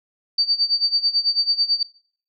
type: tone with tremolo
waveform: sine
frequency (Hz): 4613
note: D8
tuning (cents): -32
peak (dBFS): -13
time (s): 0.38-1.83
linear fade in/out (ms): 5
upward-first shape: sine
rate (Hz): 9.1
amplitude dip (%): 85
effects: noise-tail reverb RT60 0.5 s tail -21 dB re dry + MP3 64 kbps